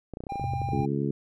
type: clicks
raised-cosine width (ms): 2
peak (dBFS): -23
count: 12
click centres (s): 0.137 / 0.171 / 0.205 / 0.238 / 0.268 / 0.322 / 0.357 / 0.397 / 0.441 / 0.536 / 0.617 / 0.688
type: tone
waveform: triangle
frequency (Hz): 799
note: G5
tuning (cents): +33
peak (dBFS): -29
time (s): 0.29-0.86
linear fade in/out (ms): 10
type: chord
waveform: sine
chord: E augmented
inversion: none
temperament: just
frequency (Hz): 82.41 / 103.01 / 128.76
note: E2 / G#2 / B#2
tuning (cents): 0 / -14 / -27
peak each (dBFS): -35 / -35 / -31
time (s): 0.41-0.84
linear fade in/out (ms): 5
type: harmonic tone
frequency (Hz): 70.4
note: C#2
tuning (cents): +27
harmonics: 2 / 3 / 4 / 5 / 6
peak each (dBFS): -29 / -31 / -32 / -33 / -34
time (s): 0.72-1.11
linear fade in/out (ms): 5
effects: none